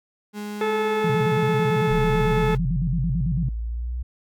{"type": "tone", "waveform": "35% pulse", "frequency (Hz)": 208, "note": "G#3", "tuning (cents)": 3, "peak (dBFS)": -28, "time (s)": [0.33, 2.58], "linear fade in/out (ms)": 50}
{"type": "harmonic tone", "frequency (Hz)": 433.2, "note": "A4", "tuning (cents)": -27, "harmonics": [1, 2, 3, 4, 5, 6, 8], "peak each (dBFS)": [-22, -28, -32, -34, -36, -38, -40], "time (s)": [0.61, 2.55], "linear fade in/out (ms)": 2}
{"type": "tone with vibrato", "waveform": "sine", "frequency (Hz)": 148.9, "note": "D3", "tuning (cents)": 24, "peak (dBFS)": -21, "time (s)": [1.04, 3.49], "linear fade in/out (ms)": 5, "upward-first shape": "square", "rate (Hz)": 9, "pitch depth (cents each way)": 230}
{"type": "linear sweep", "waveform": "sine", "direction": "up", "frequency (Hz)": [33.55, 62], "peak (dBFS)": -25, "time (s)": [1.9, 4.03], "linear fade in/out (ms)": 10}
{"effects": []}